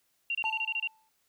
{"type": "tone bursts", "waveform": "sine", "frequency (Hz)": 2763, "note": "F7", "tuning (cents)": -19, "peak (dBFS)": -28, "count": 8, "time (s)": [0.3, 0.874], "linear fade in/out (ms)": 2, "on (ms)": 49, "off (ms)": 26}
{"type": "tone with exponential decay", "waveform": "triangle", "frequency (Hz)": 880, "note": "A5", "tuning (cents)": 0, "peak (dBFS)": -28, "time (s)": [0.44, 1.09], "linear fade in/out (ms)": 0, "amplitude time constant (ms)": 140}
{"effects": ["white hiss -73 dBFS RMS until 1.28 s"]}